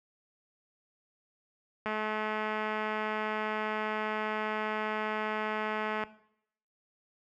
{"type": "click train", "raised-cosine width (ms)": 0.5, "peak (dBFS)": -19, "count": 899, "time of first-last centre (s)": [1.86, 6.037], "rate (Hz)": 215, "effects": ["noise-tail reverb RT60 0.7 s tail -17 dB re dry", "high-pass 60 Hz 12 dB/octave"]}